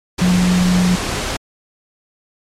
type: tone in noise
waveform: sine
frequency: 180.3 Hz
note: F#3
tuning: 45 cents flat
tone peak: -11 dBFS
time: 0.21-0.96 s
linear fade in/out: 10 ms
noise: pink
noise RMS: -21 dBFS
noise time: 0.18-1.37 s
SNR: +7 dB
effects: low-pass 8000 Hz 12 dB/octave + MP3 64 kbps

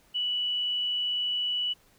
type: tone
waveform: sine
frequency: 2954 Hz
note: F#7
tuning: 3 cents flat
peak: -26 dBFS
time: 0.14-1.74 s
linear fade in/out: 20 ms
effects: pink hiss -62 dBFS RMS until 1.98 s

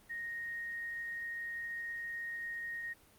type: tone with quantisation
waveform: sine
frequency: 1864.7 Hz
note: A#6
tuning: in tune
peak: -38 dBFS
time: 0.09-2.94 s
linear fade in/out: 20 ms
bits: 11
effects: pink hiss -63 dBFS RMS until 3.18 s + Opus 32 kbps

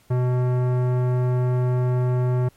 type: tone with tanh clipping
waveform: sine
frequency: 125.1 Hz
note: B2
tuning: 23 cents sharp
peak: -20 dBFS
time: 0.1-2.49 s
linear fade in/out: 10 ms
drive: 17 dB
effects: pink hiss -58 dBFS RMS until 2.56 s + MP3 64 kbps

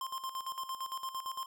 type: tone with tremolo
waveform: square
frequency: 1052 Hz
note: C6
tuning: 9 cents sharp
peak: -36 dBFS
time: 0.01-1.46 s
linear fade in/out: 2 ms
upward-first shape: square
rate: 8.8 Hz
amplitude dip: 70%
effects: none

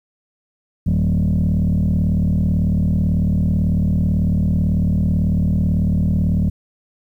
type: tone with frequency modulation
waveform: sine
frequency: 131.6 Hz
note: C3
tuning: 10 cents sharp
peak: -12 dBFS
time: 0.86-6.5 s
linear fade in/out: 10 ms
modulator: 38.1 Hz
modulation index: 2.1
effects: tanh soft clip ceiling -12 dBFS + 9-bit

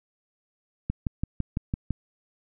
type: click train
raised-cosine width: 5 ms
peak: -14 dBFS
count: 7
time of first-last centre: 0.9-1.907 s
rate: 5.96 Hz
effects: none

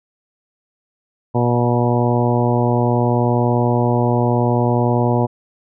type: harmonic tone with a mistuned harmonic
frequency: 120.7 Hz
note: B2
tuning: 39 cents flat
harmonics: 1 / 2 / 3 / 4 / 5 / 6 / 7 / 8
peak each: -17 / -20 / -22 / -23 / -24 / -25 / -25 / -26 dBFS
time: 1.34-5.27 s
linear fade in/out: 20 ms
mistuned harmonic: 7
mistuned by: +22 cents
effects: none

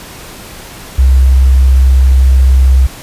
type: tone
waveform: sine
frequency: 65.41 Hz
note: C2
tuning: in tune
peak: -3 dBFS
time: 0.98-2.87 s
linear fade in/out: 10 ms
effects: pink hiss -30 dBFS RMS until 3.02 s + resampled to 32000 Hz

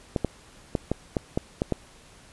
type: clicks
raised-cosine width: 2 ms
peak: -10 dBFS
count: 8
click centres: 0.162 / 0.247 / 0.752 / 0.916 / 1.168 / 1.375 / 1.619 / 1.723 s
effects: pink hiss -52 dBFS RMS until 2.32 s + resampled to 24000 Hz

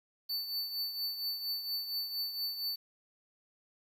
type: tone with tremolo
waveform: square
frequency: 4500 Hz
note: C#8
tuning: 25 cents sharp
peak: -32 dBFS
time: 0.29-2.76 s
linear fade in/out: 10 ms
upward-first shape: triangle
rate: 4.3 Hz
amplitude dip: 65%
effects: 10-bit

